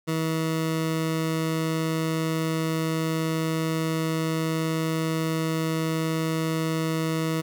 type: tone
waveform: 20% pulse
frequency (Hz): 160.7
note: E3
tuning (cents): -44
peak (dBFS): -19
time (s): 0.07-7.42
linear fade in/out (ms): 20
effects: none